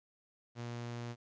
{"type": "tone", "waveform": "sawtooth", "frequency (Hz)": 119.2, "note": "A#2", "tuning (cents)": 39, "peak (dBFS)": -36, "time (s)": [0.55, 1.16], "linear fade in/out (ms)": 50, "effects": ["resampled to 16000 Hz", "12-bit"]}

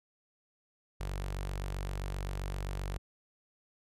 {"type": "tone with notch filter", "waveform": "sawtooth", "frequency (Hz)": 47.64, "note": "G1", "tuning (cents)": -49, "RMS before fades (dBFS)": -37, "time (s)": [1, 2.98], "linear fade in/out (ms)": 10, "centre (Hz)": 250, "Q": 1.4, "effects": ["resampled to 32000 Hz"]}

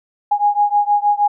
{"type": "beating tone pair", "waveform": "sine", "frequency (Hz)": [822, 828.4], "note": ["G#5", "G#5"], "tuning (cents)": [-18, -5], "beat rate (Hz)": 6.4, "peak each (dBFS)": [-15, -16], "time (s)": [0.31, 1.28], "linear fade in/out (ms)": 10, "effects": []}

